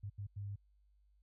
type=tone bursts at uneven times; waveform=sine; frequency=100.7 Hz; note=G2; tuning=47 cents sharp; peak=-40 dBFS; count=3; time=0.03-0.1 / 0.18-0.27 / 0.36-0.56 s; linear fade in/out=10 ms; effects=added 50 Hz sine -67 dBFS peak until 1.22 s